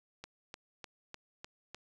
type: click train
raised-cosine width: 0.2 ms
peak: -27 dBFS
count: 6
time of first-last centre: 0.24-1.746 s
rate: 3.32 Hz
effects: none